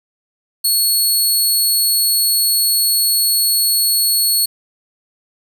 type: tone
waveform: 15% pulse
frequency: 4360 Hz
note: C#8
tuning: 29 cents flat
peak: -6 dBFS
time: 0.64-4.46 s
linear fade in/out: 10 ms
effects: 7-bit